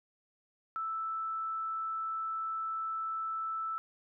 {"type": "tone", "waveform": "sine", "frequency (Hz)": 1318.5, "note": "E6", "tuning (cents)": 0, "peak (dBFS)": -33, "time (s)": [0.76, 3.78], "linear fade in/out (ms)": 0, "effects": []}